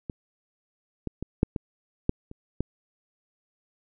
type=clicks; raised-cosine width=3 ms; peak=-19 / -17 / -19 / -6 / -16 / -8 / -28 / -13 dBFS; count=8; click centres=0.098 / 1.073 / 1.226 / 1.431 / 1.562 / 2.094 / 2.314 / 2.606 s; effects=none